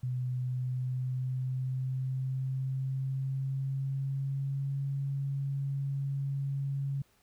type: tone with pitch glide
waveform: sine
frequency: 126.1 to 138.31 Hz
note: B2 to C#3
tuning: +36 to -4 cents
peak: -30 dBFS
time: 0.03-7.02 s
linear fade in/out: 5 ms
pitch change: +160 cents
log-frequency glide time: 0.36-4.79 s
effects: pink hiss -68 dBFS RMS until 7.22 s